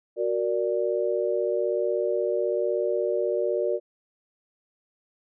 sine chord, Gb augmented, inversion none, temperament equal, 370 / 466.2 / 587.3 Hz, Gb4 / Bb4 / D5, 0 / 0 / 0 cents, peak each -27 dBFS, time 0.16-3.8 s, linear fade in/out 50 ms, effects none

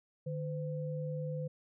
sine tone pair together, 151.62 / 510 Hz, D#3 / C5, -44 / -44 cents, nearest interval octave + major sixth, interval 2100 cents, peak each -36 / -40 dBFS, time 0.26-1.48 s, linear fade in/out 10 ms, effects none

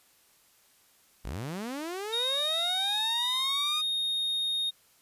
sawtooth linear sweep, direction up, 36.71 to 1244.5 Hz, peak -30 dBFS, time 1.24-3.82 s, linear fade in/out 20 ms
triangle tone with pitch glide, 3729 to 3708 Hz, A#7 to A#7, 0 to -10 cents, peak -26 dBFS, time 2.12-4.71 s, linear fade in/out 20 ms, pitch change -10 cents, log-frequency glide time 2.79-3.25 s
effects white hiss -63 dBFS RMS until 5.01 s + resampled to 32000 Hz

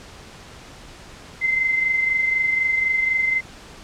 sine tone pair together, 2069 / 2093 Hz, C7 / C7, -20 / 0 cents, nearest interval unison, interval 20 cents, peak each -18 / -27 dBFS, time 1.41-3.41 s, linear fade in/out 20 ms, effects pink hiss -42 dBFS RMS until 3.83 s + low-pass 7000 Hz 12 dB/octave

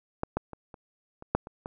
clicks, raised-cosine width 1 ms, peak -14 / -13 / -26 / -30 / -29 / -8 / -27 / -22 dBFS, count 8, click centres 0.234 / 0.37 / 0.533 / 0.742 / 1.224 / 1.35 / 1.471 / 1.659 s, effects none

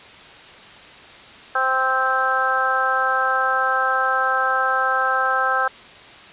harmonic tone, 261.6 Hz, C4, in tune, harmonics 2 / 3 / 4 / 5 / 6, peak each -27 / -24 / -26 / -21 / -22 dBFS, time 1.55-5.68 s, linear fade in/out 5 ms, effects white hiss -42 dBFS RMS until 6.32 s + resampled to 8000 Hz

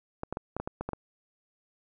clicks, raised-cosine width 1 ms, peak -19 dBFS, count 9, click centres 0.234 / 0.326 / 0.371 / 0.566 / 0.6 / 0.675 / 0.81 / 0.89 / 0.933 s, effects none

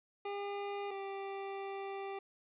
25% pulse tone pair in turn, 403.5 / 392.7 Hz, G#4 / G4, -50 / +3 cents, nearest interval unison, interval 47 cents, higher first, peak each -34 / -36 dBFS, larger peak first, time 0.25-0.91 / 0.91-2.19 s, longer second, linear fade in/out 5 ms, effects resampled to 8000 Hz + 12-bit

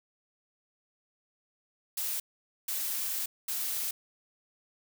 blue noise bursts at uneven times, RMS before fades -33 dBFS, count 3, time 1.97-2.2 / 2.68-3.26 / 3.48-3.91 s, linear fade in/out 5 ms, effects none

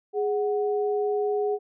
sine tone pair together, 415.3 / 740 Hz, G#4 / F#5, 0 / 0 cents, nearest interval minor seventh, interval 1000 cents, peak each -23 / -31 dBFS, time 0.13-1.59 s, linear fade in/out 50 ms, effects none

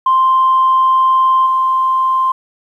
sine tone with level steps, 1046.5 Hz, C6, in tune, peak -7 / -10 dBFS, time 0.06-2.32 s, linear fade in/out 5 ms, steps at 1.46 s, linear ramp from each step 5 ms, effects tanh soft clip ceiling -4 dBFS + 8-bit

